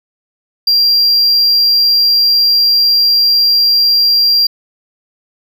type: tone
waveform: triangle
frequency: 4754 Hz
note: D8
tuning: 20 cents sharp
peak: -6 dBFS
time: 0.67-4.47 s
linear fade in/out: 5 ms
effects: none